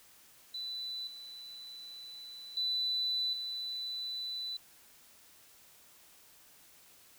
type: tone with level steps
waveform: sine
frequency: 3987 Hz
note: B7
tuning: 16 cents sharp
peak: -37 / -45 / -30 / -36 dBFS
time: 0.54-4.57 s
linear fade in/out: 5 ms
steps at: 1.07 / 2.57 / 3.33 s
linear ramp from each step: 2 ms
effects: white hiss -60 dBFS RMS until 7.18 s